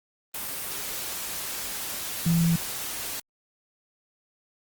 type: tone in noise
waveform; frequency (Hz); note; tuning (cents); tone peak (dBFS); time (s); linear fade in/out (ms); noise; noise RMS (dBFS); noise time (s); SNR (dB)
sine; 167.5; E3; +28; -19; 2.26-2.56; 5; white; -33; 0.34-3.2; +11
effects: Opus 32 kbps